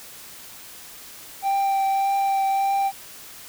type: tone with vibrato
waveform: triangle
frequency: 784 Hz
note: G5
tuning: in tune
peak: -17 dBFS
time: 1.42-2.92 s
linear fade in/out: 50 ms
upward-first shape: triangle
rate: 1.7 Hz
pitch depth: 14 cents each way
effects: white hiss -42 dBFS RMS until 3.48 s